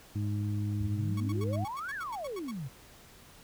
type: harmonic tone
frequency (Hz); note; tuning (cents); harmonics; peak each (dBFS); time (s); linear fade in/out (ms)
103.6; G#2; -4; 1 / 2 / 3; -30 / -38 / -40; 0.15-1.65; 10
type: exponential two-way sweep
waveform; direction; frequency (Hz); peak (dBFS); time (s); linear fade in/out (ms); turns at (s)
sine; up then down; 69.8 to 1805 to 120.2; -35; 0.79-2.69; 20; 1.94
type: tone bursts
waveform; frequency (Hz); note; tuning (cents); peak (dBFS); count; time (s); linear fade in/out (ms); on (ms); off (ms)
sawtooth; 1114; C#6; +8; -38; 12; 1.17-2.513; 5; 34; 85
effects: pink hiss -55 dBFS RMS until 3.43 s